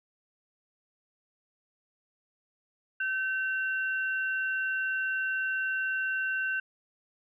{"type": "tone pair together", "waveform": "sine", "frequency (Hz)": [1538, 2740], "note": ["G6", "F7"], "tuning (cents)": [-33, -34], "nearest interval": "minor seventh", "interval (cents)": 999, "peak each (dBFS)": [-28, -37], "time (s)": [3, 6.6], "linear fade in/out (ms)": 5, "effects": []}